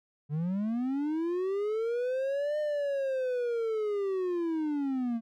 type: linear two-way sweep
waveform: triangle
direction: up then down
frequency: 142 to 607 to 224.2 Hz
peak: -26 dBFS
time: 0.29-5.21 s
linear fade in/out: 50 ms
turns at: 2.59 s
effects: none